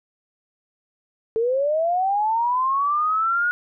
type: linear sweep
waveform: sine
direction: up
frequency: 437.9 to 1454 Hz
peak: -18 dBFS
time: 1.36-3.51 s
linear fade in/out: 0 ms
effects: none